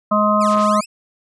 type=harmonic tone; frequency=210 Hz; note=G#3; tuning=19 cents sharp; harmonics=1 / 3 / 5 / 6; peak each=-18 / -18 / -18 / -18 dBFS; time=0.11-0.81 s; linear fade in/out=10 ms
type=linear two-way sweep; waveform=5% pulse; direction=down then up; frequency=2747 to 82.41 to 2747 Hz; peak=-19 dBFS; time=0.4-0.86 s; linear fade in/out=20 ms; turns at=0.56 s
effects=resampled to 22050 Hz